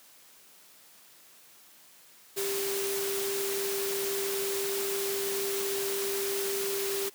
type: tone in noise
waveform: sine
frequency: 395 Hz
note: G4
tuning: 13 cents sharp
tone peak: -31 dBFS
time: 2.36-7.1 s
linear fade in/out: 20 ms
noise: white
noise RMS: -34 dBFS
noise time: 2.36-7.1 s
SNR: 0 dB
effects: white hiss -56 dBFS RMS until 7.14 s + high-pass 150 Hz 12 dB/octave